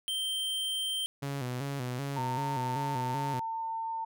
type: tone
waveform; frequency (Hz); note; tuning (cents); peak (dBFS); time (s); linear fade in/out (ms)
square; 3136; G7; 0; -31; 0.08-1.06; 0
type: tone with vibrato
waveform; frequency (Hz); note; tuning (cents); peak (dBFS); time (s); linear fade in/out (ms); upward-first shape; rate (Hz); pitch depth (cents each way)
sawtooth; 132.1; C3; +17; -29; 1.22-3.4; 10; square; 2.6; 100
type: tone with pitch glide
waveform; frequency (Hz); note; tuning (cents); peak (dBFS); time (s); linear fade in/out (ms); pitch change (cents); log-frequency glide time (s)
sine; 911 to 901.6; A#5 to A5; -40 to +42; -32; 2.16-4.05; 10; -18; 2.55-2.62
effects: none